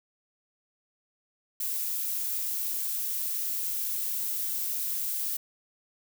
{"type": "noise", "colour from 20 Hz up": "violet", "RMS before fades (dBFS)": -31, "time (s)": [1.6, 5.37], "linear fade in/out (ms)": 5, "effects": []}